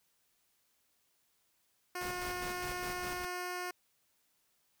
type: tone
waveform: 10% pulse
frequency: 359.3 Hz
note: F4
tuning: 49 cents sharp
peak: -29 dBFS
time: 1.95-3.71 s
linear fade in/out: 5 ms
type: noise with tremolo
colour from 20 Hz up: pink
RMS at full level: -44 dBFS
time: 2.01-3.25 s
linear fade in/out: 2 ms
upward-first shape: square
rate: 4.9 Hz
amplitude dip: 55%
effects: white hiss -75 dBFS RMS until 4.8 s